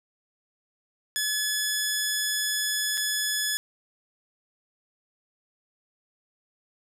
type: tone with dropouts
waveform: 10% pulse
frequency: 1710 Hz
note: A6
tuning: 50 cents flat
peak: -16 dBFS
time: 1.16-3.57 s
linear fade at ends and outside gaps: 0 ms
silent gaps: 2.973-2.977 s
effects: none